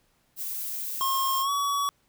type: noise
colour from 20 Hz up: violet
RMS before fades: -33 dBFS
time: 0.36-1.45 s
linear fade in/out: 50 ms
type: tone with pitch glide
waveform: square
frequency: 1073 to 1130.9 Hz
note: C6 to C#6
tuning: +43 to +34 cents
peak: -25 dBFS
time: 1.01-1.89 s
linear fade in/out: 0 ms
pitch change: +91 cents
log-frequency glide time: 1.42-1.5 s
effects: pink hiss -68 dBFS RMS until 2.08 s